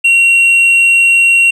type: tone with tanh clipping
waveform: triangle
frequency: 2743 Hz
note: F7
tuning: 32 cents flat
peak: -6 dBFS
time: 0.04-1.51 s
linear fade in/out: 10 ms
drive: 8 dB
effects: none

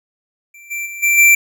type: tone with level steps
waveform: square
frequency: 2349 Hz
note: D7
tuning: in tune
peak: -39 / -22 / -28 / -12 / -7 dBFS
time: 0.54-1.35 s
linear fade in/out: 5 ms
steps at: 0.7 / 0.85 / 1.02 / 1.17 s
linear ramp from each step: 20 ms
effects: none

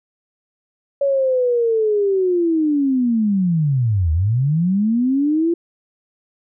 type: linear two-way sweep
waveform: sine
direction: down then up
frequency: 564 to 75.7 to 345 Hz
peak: -14 dBFS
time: 1.01-5.54 s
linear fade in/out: 5 ms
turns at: 4.12 s
effects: none

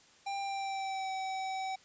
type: tone with pitch glide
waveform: square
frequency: 793 to 763.8 Hz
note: G5 to G5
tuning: +20 to -45 cents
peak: -35 dBFS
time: 0.26-1.76 s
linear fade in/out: 10 ms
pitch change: -65 cents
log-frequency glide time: 0.4-1.11 s
effects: white hiss -61 dBFS RMS until 1.84 s + resampled to 16000 Hz

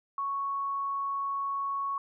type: tone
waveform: sine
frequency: 1108.7 Hz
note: C#6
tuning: in tune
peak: -29 dBFS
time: 0.18-1.98 s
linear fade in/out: 2 ms
effects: none

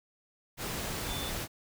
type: tone in noise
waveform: sine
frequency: 3520 Hz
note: A7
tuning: in tune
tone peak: -40 dBFS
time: 1.06-1.33 s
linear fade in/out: 50 ms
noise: pink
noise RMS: -36 dBFS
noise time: 0.57-1.48 s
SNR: -7 dB
effects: none

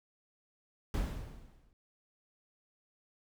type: noise with exponential decay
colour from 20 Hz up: brown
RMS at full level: -29 dBFS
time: 0.94-1.73 s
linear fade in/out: 1 ms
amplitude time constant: 170 ms
effects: none

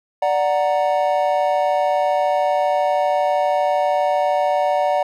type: chord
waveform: triangle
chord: D augmented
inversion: none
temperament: equal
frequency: 587.3 / 740 / 932.3 Hz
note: D5 / F#5 / A#5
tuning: 0 / 0 / 0 cents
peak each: -17 / -17 / -22 dBFS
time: 0.22-5.03 s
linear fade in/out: 5 ms
effects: none

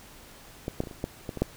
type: clicks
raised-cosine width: 2 ms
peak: -17 / -13 / -24 / -25 / -28 / -15 / -19 / -21 / -9 dBFS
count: 9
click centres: 0.681 / 0.804 / 0.837 / 0.872 / 0.912 / 1.041 / 1.292 / 1.373 / 1.42 s
effects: pink hiss -50 dBFS RMS until 1.56 s

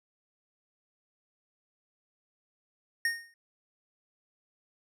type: tone with exponential decay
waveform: square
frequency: 1848 Hz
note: A#6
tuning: 16 cents flat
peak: -24 dBFS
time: 3.05-3.34 s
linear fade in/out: 2 ms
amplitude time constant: 62 ms
effects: low-pass 12000 Hz 12 dB/octave

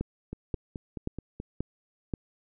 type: two click trains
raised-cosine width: 3 ms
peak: -17 / -23 dBFS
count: 5 / 6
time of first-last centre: 0.01-2.138 / 0.33-1.401 s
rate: 1.88 / 4.67 Hz
effects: none

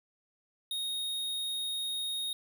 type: tone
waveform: square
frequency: 3729 Hz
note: A#7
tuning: in tune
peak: -33 dBFS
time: 0.71-2.33 s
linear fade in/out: 2 ms
effects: none

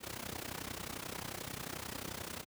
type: noise with amplitude modulation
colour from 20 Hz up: pink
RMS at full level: -39 dBFS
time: 0-2.45 s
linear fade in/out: 50 ms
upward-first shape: sine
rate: 31.3 Hz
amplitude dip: 85%
effects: high-pass 80 Hz 12 dB/octave

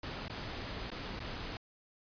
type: noise with dropouts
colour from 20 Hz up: pink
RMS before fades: -41 dBFS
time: 0.03-1.57 s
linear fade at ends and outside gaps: 2 ms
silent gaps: 0.282-0.297 / 0.903-0.916 / 1.193-1.202 s
effects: resampled to 11025 Hz

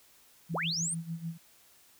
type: tone with tremolo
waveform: sine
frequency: 165.6 Hz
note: E3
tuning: 8 cents sharp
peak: -32 dBFS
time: 0.49-1.38 s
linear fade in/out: 20 ms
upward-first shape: sine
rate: 6.7 Hz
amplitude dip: 80%
type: linear sweep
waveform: sine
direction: up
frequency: 30.87 to 9397 Hz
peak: -30 dBFS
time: 0.53-0.95 s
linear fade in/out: 20 ms
effects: white hiss -61 dBFS RMS until 1.99 s

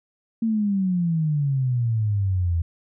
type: exponential sweep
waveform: sine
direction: down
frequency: 229.7 to 82 Hz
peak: -19 dBFS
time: 0.42-2.62 s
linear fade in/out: 5 ms
effects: none

